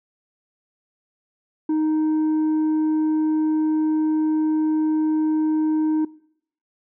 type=tone with tanh clipping; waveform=sine; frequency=311.1 Hz; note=D#4; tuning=in tune; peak=-19 dBFS; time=1.69-6.05 s; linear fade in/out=5 ms; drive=4 dB; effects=noise-tail reverb RT60 0.7 s tail -22 dB re dry